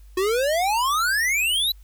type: exponential sweep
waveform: square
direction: up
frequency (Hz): 360 to 4043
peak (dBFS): -20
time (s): 0.17-1.72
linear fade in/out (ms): 5
effects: added 50 Hz sine -43 dBFS peak until 1.83 s + white hiss -62 dBFS RMS until 1.83 s